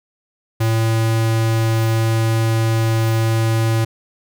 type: tone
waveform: square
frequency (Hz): 112.6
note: A2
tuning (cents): +40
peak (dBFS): -15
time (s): 0.6-3.85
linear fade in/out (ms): 10
effects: none